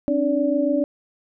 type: tone cluster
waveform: sine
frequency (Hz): 271.9 / 298.9 / 577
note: C#4 / D4 / D5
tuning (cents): -33 / +31 / -31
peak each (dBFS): -22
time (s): 0.08-0.84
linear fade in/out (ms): 0
effects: none